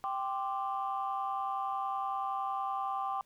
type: chord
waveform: sine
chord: G suspended fourth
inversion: none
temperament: just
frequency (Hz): 784 / 1045.3 / 1176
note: G5 / C6 / D6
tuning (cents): 0 / -2 / +2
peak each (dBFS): -34 / -38 / -36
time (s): 0.04-3.21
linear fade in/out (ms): 0
effects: tanh soft clip ceiling -24 dBFS + pink hiss -69 dBFS RMS until 3.25 s